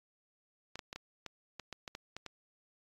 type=clicks; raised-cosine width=0.2 ms; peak=-25 dBFS; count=11; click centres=0.756 / 0.792 / 0.929 / 0.96 / 1.263 / 1.597 / 1.727 / 1.878 / 1.951 / 2.166 / 2.263 s; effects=AAC 32 kbps